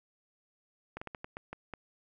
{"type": "slowing click train", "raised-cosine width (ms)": 0.5, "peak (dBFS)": -25, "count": 8, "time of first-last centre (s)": [0.97, 1.737], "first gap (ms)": 45, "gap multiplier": 1.29, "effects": []}